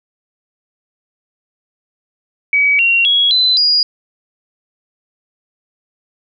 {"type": "tone with pitch steps", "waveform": "sine", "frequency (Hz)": [2273, 2750, 3328, 4027, 4872], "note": ["C#7", "F7", "G#7", "B7", "D#8"], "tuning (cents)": [43, -27, 3, 33, -37], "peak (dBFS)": -9, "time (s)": [2.53, 3.83], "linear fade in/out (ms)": 2, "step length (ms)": 260, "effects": []}